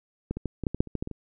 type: clicks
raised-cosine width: 3 ms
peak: -16 / -20 / -16 / -18 / -12 / -18 / -8 / -28 / -16 / -16 / -22 / -23 dBFS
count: 12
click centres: 0.31 / 0.37 / 0.457 / 0.637 / 0.668 / 0.746 / 0.805 / 0.873 / 0.953 / 1.025 / 1.074 / 1.113 s
effects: none